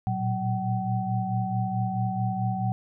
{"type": "tone cluster", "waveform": "sine", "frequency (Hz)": [114.6, 119.2, 187.2, 759], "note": ["A#2", "A#2", "F#3", "F#5"], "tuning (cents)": [-29, 39, 20, 44], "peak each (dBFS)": -30, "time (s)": [0.07, 2.72], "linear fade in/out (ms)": 0, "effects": []}